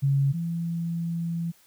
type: tone pair in turn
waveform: sine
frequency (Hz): 138.59 / 168.24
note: C#3 / E3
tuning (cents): 0 / +36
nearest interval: minor third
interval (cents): 336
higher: second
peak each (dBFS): -19 / -26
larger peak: first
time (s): 0.02-0.33 / 0.33-1.52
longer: second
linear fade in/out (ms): 20
effects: white hiss -59 dBFS RMS until 1.66 s